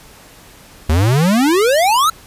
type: exponential sweep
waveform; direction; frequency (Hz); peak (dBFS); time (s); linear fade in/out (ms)
square; up; 73.42 to 1356; -11; 0.89-2.1; 5
effects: pink hiss -42 dBFS RMS until 2.26 s + resampled to 32000 Hz